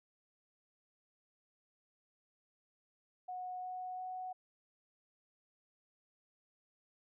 sine tone with pitch steps, 732 / 736.2 / 740.5 Hz, F#5 / F#5 / F#5, -19 / -9 / +1 cents, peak -40 dBFS, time 3.28-4.33 s, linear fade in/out 10 ms, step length 350 ms, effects none

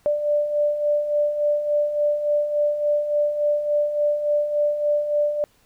sine beating tone pair, 587.3 / 590.8 Hz, D5 / D5, 0 / +10 cents, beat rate 3.5 Hz, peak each -27 / -19 dBFS, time 0.06-5.44 s, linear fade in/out 0 ms, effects pink hiss -60 dBFS RMS until 5.65 s

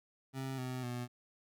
25% pulse tone with pitch steps, 133.2 / 127.7 / 122.43 Hz, C3 / C3 / B2, +31 / -42 / -15 cents, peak -34 dBFS, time 0.33-1.08 s, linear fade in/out 50 ms, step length 250 ms, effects none

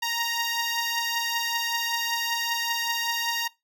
10% pulse beating tone pair, 932.3 / 937.5 Hz, A#5 / A#5, 0 / +10 cents, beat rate 5.2 Hz, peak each -18 / -23 dBFS, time 0.02-3.48 s, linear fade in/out 10 ms, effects noise-tail reverb RT60 0.2 s tail -21 dB re dry

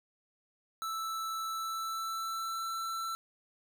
square tone with pitch glide, 1318.5 to 1336.9 Hz, E6 to E6, 0 to +24 cents, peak -35 dBFS, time 0.82-3.15 s, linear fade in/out 0 ms, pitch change +24 cents, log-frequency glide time 1.49-2.63 s, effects none

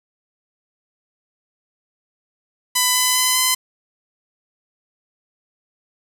5% pulse tone with pitch steps, 1000 / 1007 / 1014 / 1021 Hz, B5 / B5 / B5 / C6, +21 / +33 / +45 / -43 cents, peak -3 dBFS, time 2.75-3.55 s, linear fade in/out 10 ms, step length 200 ms, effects 7-bit

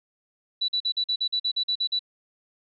sine tone bursts, 3951 Hz, B7, in tune, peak -22 dBFS, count 12, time 0.61-1.993 s, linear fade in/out 10 ms, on 74 ms, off 45 ms, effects none

